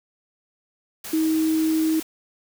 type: tone in noise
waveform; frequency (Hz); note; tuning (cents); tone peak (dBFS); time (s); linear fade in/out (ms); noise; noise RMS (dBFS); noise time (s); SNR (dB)
sine; 317.4; D#4; +35; -18; 1.13-2; 5; white; -35; 1.04-2.03; +14
effects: none